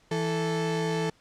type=tone pair together; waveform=35% pulse; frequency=164.81 / 440 Hz; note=E3 / A4; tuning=0 / 0 cents; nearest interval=octave + perfect fourth; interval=1700 cents; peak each=-27 dBFS; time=0.11-1.1 s; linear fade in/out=5 ms; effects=pink hiss -62 dBFS RMS until 1.2 s + low-pass 7000 Hz 12 dB/octave